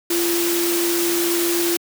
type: tone in noise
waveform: sine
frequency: 343.3 Hz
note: F4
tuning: 30 cents flat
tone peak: -19 dBFS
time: 0.1-1.77 s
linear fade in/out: 5 ms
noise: white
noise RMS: -23 dBFS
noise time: 0.1-1.77 s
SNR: +1 dB
effects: high-pass 200 Hz 12 dB/octave